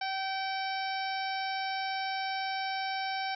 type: harmonic tone with a mistuned harmonic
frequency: 769 Hz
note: G5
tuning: 33 cents flat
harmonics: 1 / 2 / 3 / 4 / 5 / 6 / 7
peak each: -33 / -39 / -40 / -45 / -45 / -45 / -43 dBFS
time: 0.01-3.35 s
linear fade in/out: 5 ms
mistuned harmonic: 2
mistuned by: +15 cents
effects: none